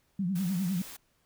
sine tone with vibrato, 184.1 Hz, F#3, 8 cents flat, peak -27 dBFS, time 0.19-0.82 s, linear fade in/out 5 ms, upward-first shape triangle, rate 9.9 Hz, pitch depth 170 cents each way
white noise, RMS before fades -45 dBFS, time 0.35-0.97 s, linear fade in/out 10 ms
effects pink hiss -71 dBFS RMS until 1.25 s

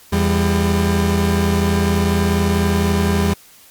30% pulse tone pair together, 84.09 / 200 Hz, E2 / G3, +35 / +35 cents, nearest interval octave + minor third, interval 1500 cents, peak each -14 / -14 dBFS, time 0.12-3.34 s, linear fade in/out 10 ms, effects white hiss -46 dBFS RMS until 3.7 s + MP3 96 kbps

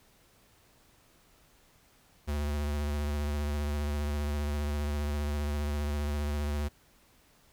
square tone with vibrato, 73.42 Hz, D2, in tune, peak -30 dBFS, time 2.27-6.69 s, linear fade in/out 20 ms, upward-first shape sine, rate 15 Hz, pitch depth 30 cents each way, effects pink hiss -63 dBFS RMS until 7.52 s

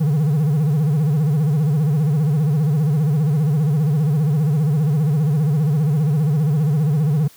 triangle tone with vibrato, 150 Hz, D3, 37 cents sharp, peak -12 dBFS, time 0-7.28 s, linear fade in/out 10 ms, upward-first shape sine, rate 15 Hz, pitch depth 150 cents each way, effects white hiss -48 dBFS RMS until 7.36 s + high-pass 60 Hz 12 dB/octave

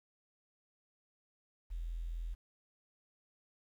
sine tone with quantisation, 41.9 Hz, E1, 29 cents sharp, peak -37 dBFS, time 1.7-2.35 s, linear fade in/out 20 ms, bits 11, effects none

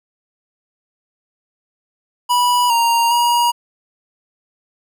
square tone with pitch steps, 979 / 933 / 954 Hz, B5 / A#5 / A#5, -15 / +1 / +40 cents, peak -13 dBFS, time 2.29-3.52 s, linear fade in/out 20 ms, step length 410 ms, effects none

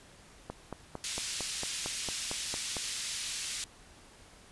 click train, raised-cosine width 1 ms, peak -23 dBFS, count 11, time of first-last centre 0.5-2.768 s, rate 4.41 Hz
white band-pass noise, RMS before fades -37 dBFS, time 1.04-3.64 s, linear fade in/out 0 ms, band 2500 to 7600 Hz, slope 12 dB/octave
effects pink hiss -56 dBFS RMS until 4.51 s + resampled to 24000 Hz

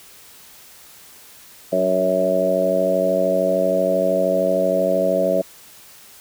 harmonic tone with a mistuned harmonic, 93 Hz, F#2, 9 cents sharp, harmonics 2 / 3 / 4 / 5 / 6 / 7, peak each -26 / -28 / -28 / -27 / -19 / -20 dBFS, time 1.72-5.42 s, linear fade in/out 10 ms, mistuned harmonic 3, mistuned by +29 cents, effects white hiss -45 dBFS RMS until 6.2 s

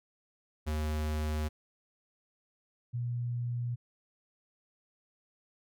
square / sine tone pair in turn, 76.6 / 120.55 Hz, D#2 / B2, -27 / -41 cents, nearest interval minor sixth, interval 786 cents, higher second, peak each -31 / -31 dBFS, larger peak neither, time 0.66-1.49 / 2.93-3.76 s, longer neither, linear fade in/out 20 ms, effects none

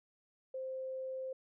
sine tone, 523 Hz, C5, 1 cent flat, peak -38 dBFS, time 0.54-1.33 s, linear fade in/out 5 ms, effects none

